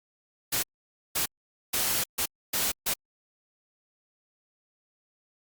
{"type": "noise bursts at uneven times", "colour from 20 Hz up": "white", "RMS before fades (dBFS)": -27, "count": 6, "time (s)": [[0.52, 0.63], [1.15, 1.26], [1.73, 2.04], [2.18, 2.26], [2.53, 2.72], [2.86, 2.94]], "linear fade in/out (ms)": 10, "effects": ["Opus 48 kbps"]}